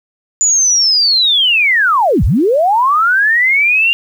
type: linear two-way sweep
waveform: sine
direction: down then up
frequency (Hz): 7040 to 37.13 to 2817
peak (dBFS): -8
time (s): 0.41-3.93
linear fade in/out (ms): 0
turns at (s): 2.24
effects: 7-bit